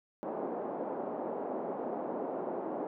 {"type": "band-pass noise", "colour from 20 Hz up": "white", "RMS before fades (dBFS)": -37, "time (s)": [0.23, 2.87], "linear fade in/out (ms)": 0, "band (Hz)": [230, 750], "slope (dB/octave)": 24, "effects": []}